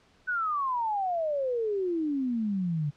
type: exponential sweep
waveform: sine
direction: down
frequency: 1517 to 141.9 Hz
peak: -26 dBFS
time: 0.27-2.91 s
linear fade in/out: 20 ms
effects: pink hiss -62 dBFS RMS until 2.96 s + low-pass 5000 Hz 12 dB/octave